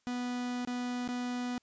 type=tone with dropouts; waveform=45% pulse; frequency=246.3 Hz; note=B3; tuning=5 cents flat; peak=-33 dBFS; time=0.07-1.58 s; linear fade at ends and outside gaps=0 ms; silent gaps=0.65-0.674 / 1.077-1.088 s; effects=white hiss -75 dBFS RMS until 1.62 s + resampled to 16000 Hz